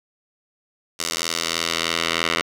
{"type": "tone with band-pass filter sweep", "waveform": "10% pulse", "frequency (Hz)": 83.2, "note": "E2", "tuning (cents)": 17, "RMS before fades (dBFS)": -24, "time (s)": [0.99, 2.42], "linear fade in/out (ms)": 10, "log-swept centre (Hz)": [6400, 2500], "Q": 1, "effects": []}